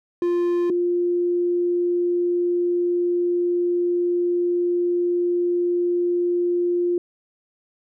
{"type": "tone pair in turn", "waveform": ["triangle", "sine"], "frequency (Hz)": [349.2, 350.9], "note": ["F4", "F4"], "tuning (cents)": [0, 8], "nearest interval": "unison", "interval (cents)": 8, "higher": "second", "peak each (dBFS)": [-16, -18], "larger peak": "first", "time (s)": [[0.22, 0.7], [0.7, 6.98]], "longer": "second", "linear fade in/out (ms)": 2, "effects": []}